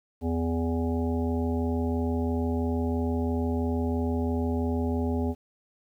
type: harmonic tone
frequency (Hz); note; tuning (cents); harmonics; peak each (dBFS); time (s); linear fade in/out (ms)
83; E2; +12; 1 / 3 / 5 / 7 / 9 / 10; -28 / -28 / -33 / -39 / -41 / -41; 0.21-5.35; 50
effects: 10-bit